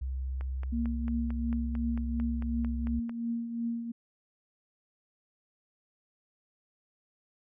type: tone with pitch glide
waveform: sine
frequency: 65.3 to 65.91 Hz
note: C2 to C2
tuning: -3 to +13 cents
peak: -31 dBFS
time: 0.01-3 s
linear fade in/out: 10 ms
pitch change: +16 cents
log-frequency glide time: 2.7-2.86 s
type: click train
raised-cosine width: 0.5 ms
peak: -30 dBFS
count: 13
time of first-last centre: 0.41-3.095 s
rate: 4.47 Hz
type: tone with tremolo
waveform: sine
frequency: 233.1 Hz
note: A#3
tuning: in tune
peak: -28 dBFS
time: 0.72-3.92 s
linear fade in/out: 10 ms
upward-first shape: triangle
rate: 2.8 Hz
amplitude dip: 60%
effects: none